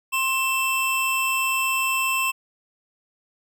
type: tone pair together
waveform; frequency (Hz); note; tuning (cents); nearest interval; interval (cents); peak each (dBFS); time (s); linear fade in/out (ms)
square; 1057 / 2663; C6 / E7; +17 / +17; octave + major third; 1600; -26 / -23; 0.12-2.32; 20
effects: none